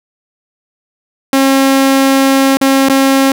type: tone with dropouts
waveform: sawtooth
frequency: 270 Hz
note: C#4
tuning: 45 cents flat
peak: -3 dBFS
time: 1.33-3.32 s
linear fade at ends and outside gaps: 2 ms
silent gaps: 2.571-2.613 / 2.887-2.897 s
effects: none